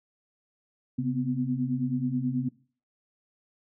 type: tone cluster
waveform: sine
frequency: 134.2 / 245.9 / 255.2 Hz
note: C3 / B3 / C4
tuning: +44 / -7 / -43 cents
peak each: -30 dBFS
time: 0.98-2.49 s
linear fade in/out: 10 ms
effects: noise-tail reverb RT60 0.4 s tail -19 dB re dry